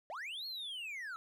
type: linear two-way sweep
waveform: triangle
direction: up then down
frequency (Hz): 554.4 to 4352 to 1286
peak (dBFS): -39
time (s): 0.1-1.16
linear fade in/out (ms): 0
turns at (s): 0.46
effects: none